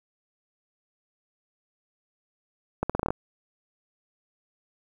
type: accelerating click train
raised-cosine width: 1 ms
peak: -11 dBFS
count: 8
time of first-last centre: 2.83-3.105 s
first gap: 66 ms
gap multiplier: 0.82
effects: 8-bit